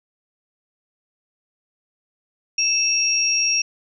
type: tone pair together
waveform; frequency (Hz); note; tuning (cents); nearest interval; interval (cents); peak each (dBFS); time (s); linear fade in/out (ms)
sine; 2637 / 5604; E7 / F8; 0 / +5; octave + minor second; 1305; -22 / -18; 2.58-3.62; 5
effects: none